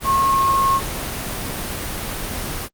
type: tone in noise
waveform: sine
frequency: 1084 Hz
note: C#6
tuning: 39 cents flat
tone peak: -14 dBFS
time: 0.04-0.81 s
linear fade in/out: 50 ms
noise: pink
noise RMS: -26 dBFS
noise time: 0-2.69 s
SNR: +9 dB
effects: Opus 24 kbps